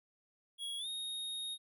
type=tone with pitch glide; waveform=square; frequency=3322 to 3729 Hz; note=G#7 to A#7; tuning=0 to 0 cents; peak=-39 dBFS; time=0.58-1.58 s; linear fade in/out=50 ms; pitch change=+200 cents; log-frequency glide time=0.78-0.88 s; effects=none